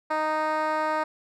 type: tone with band-pass filter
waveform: 10% pulse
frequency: 310 Hz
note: D#4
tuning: 6 cents flat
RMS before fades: -26 dBFS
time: 0.1-1.04 s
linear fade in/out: 10 ms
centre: 870 Hz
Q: 1.2
effects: none